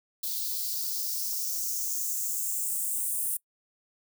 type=noise with high-pass filter sweep; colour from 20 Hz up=violet; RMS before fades=-31 dBFS; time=0.23-3.37 s; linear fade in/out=5 ms; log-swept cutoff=4000 to 9400 Hz; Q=3.4; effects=noise-tail reverb RT60 0.1 s tail -24 dB re dry

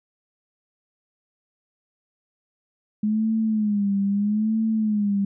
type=tone with vibrato; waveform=sine; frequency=209.7 Hz; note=G#3; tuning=17 cents sharp; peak=-19 dBFS; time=3.03-5.25 s; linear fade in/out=5 ms; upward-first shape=sine; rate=0.78 Hz; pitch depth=99 cents each way; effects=none

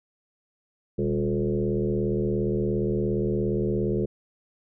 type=tone with frequency modulation; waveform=sine; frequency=277.2 Hz; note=C#4; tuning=in tune; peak=-22 dBFS; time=0.98-4.06 s; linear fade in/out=10 ms; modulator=77.2 Hz; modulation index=2.5; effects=none

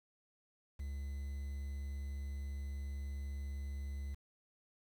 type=tone with quantisation; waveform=triangle; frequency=69.7 Hz; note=C#2; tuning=10 cents sharp; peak=-37 dBFS; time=0.79-4.15 s; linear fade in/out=10 ms; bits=10; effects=none

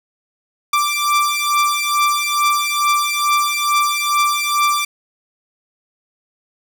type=beating tone pair; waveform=sawtooth; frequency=1174.7 / 1177 Hz; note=D6 / D6; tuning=0 / +3 cents; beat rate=2.3 Hz; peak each=-14 dBFS; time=0.73-4.85 s; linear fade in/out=5 ms; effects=none

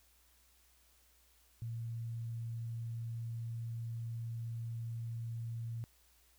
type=tone; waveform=sine; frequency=115.6 Hz; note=A#2; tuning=14 cents flat; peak=-38 dBFS; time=1.62-5.84 s; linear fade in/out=0 ms; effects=added 60 Hz sine -70 dBFS peak until 6.38 s + white hiss -69 dBFS RMS until 6.38 s

